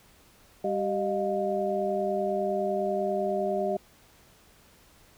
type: tone cluster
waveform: sine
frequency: 198.7 / 387.4 / 616 / 706 Hz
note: G3 / G4 / D#5 / F5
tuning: +24 / -20 / -17 / +19 cents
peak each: -34 / -30 / -29 / -32 dBFS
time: 0.64-3.77 s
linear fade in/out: 5 ms
effects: pink hiss -58 dBFS RMS until 5.17 s